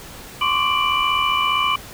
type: tone cluster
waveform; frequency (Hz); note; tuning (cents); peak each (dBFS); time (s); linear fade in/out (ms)
sine; 1041 / 1123 / 1178 / 2355 / 2968; C6 / C#6 / D6 / D7 / F#7; -9 / +22 / +5 / +4 / +5; -23; 0.41-1.76; 5
effects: pink hiss -38 dBFS RMS until 1.93 s